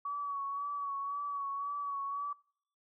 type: tone with vibrato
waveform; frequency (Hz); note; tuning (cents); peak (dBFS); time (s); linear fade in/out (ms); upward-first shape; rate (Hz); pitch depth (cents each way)
sine; 1131; C#6; +34; -34; 0.05-2.33; 5; sine; 1.9; 34
effects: noise-tail reverb RT60 0.6 s tail -25 dB re dry